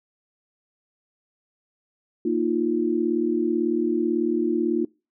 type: chord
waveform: sine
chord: Bb suspended fourth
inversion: none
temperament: equal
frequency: 233.1 / 311.1 / 349.2 Hz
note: Bb3 / Eb4 / F4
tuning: 0 / 0 / 0 cents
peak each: -26 / -25 / -23 dBFS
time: 2.25-4.85 s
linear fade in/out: 5 ms
effects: noise-tail reverb RT60 0.3 s tail -25 dB re dry